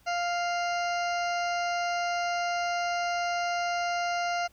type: harmonic tone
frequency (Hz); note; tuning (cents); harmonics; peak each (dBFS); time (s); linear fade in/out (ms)
698.5; F5; 0; 1 / 2 / 3 / 4 / 6 / 7 / 8 / 9; -28 / -34 / -38 / -40 / -44 / -45 / -46 / -47; 0.06-4.48; 20
effects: added 60 Hz sine -62 dBFS peak until 4.52 s + pink hiss -63 dBFS RMS until 4.52 s